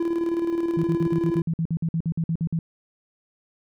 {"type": "tone with tremolo", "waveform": "triangle", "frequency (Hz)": 337.4, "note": "E4", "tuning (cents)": 40, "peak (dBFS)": -18, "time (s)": [0, 1.42], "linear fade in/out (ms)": 5, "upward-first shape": "square", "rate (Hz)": 19, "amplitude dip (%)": 45}
{"type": "tone bursts", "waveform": "sine", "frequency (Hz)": 164.3, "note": "E3", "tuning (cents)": -5, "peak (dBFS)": -21, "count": 16, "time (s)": [0.77, 2.59], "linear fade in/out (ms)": 2, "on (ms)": 65, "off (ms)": 52}
{"effects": []}